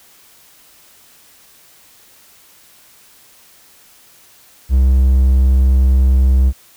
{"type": "tone", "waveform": "triangle", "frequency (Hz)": 65.2, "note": "C2", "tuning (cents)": -5, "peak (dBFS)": -6, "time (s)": [4.69, 6.53], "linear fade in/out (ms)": 50, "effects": ["white hiss -47 dBFS RMS until 6.76 s"]}